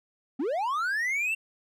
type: linear sweep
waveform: triangle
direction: up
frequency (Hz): 233.1 to 2733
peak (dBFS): -24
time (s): 0.39-1.35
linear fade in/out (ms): 10
effects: none